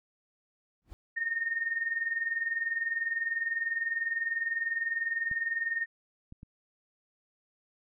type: noise with exponential growth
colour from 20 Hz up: brown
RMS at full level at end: -44 dBFS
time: 0.82-0.93 s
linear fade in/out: 0 ms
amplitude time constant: 23 ms
type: tone with tremolo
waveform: sine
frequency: 1837 Hz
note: A#6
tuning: 26 cents flat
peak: -26 dBFS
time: 1.16-5.86 s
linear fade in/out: 20 ms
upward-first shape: sine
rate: 20 Hz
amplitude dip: 70%
type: clicks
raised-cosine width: 5 ms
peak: -34 dBFS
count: 3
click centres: 5.314 / 6.324 / 6.431 s
effects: none